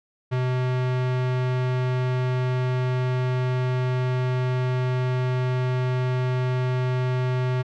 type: tone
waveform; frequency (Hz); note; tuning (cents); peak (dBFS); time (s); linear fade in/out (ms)
square; 127; B2; +49; -22; 0.31-7.63; 20
effects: low-pass 3000 Hz 12 dB/octave